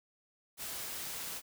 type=noise; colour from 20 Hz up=white; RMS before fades=-41 dBFS; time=0.57-1.42 s; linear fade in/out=50 ms; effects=none